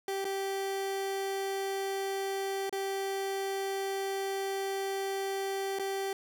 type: tone with dropouts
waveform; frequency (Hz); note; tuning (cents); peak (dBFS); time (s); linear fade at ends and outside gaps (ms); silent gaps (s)
30% pulse; 390; G4; -9; -29; 0.08-6.13; 2; 0.245-0.251 / 2.695-2.726 / 5.788-5.795
effects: none